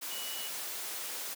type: tone in noise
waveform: sine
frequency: 2935 Hz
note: F#7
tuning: 15 cents flat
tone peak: -42 dBFS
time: 0.1-0.49 s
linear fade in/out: 20 ms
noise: white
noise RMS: -39 dBFS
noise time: 0.01-1.35 s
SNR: -6 dB
effects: high-pass 300 Hz 12 dB/octave